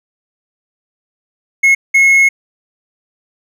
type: tone bursts at uneven times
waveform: triangle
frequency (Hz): 2173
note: C#7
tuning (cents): -35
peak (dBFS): -4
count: 2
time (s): 1.63-1.75 / 1.94-2.29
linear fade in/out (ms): 10
effects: none